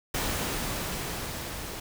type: noise with level ramp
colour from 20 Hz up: pink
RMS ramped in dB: -29 to -38 dBFS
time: 0.14-1.8 s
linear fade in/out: 5 ms
effects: none